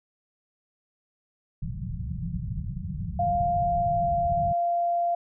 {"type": "low-pass noise", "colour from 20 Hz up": "white", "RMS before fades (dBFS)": -32, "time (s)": [1.62, 4.53], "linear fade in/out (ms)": 2, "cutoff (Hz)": 190, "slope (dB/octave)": 96}
{"type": "tone with pitch glide", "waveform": "sine", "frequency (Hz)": [698.5, 691.7], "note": ["F5", "F5"], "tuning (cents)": [0, -17], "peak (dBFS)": -22, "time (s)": [3.19, 5.15], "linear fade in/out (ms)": 5, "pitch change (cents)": -17, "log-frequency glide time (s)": [3.59, 4.04]}
{"effects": []}